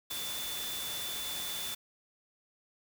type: tone in noise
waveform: sine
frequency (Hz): 3500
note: A7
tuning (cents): -10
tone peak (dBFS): -39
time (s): 0.1-1.75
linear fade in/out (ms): 10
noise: white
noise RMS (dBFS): -39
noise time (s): 0.1-1.75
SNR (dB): -3
effects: none